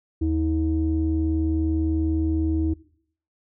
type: tone pair together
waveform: sine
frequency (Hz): 78.69 / 319.8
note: D#2 / D#4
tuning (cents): +20 / +48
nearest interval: 2 octaves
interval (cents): 2428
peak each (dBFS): -22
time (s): 0.21-2.74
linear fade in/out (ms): 10
effects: noise-tail reverb RT60 0.6 s tail -19 dB re dry + tanh soft clip ceiling -13 dBFS